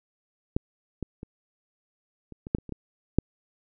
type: clicks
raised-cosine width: 3 ms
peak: -11 / -18 / -25 / -29 / -24 / -9 / -27 / -26 / -20 / -6 dBFS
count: 10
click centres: 0.565 / 1.027 / 1.231 / 2.323 / 2.469 / 2.549 / 2.585 / 2.693 / 2.723 / 3.186 s
effects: none